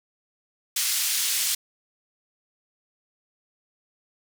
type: band-pass noise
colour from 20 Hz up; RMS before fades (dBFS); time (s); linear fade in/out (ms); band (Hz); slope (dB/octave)
white; -25; 0.76-1.55; 5; 2500 to 11000; 12
effects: none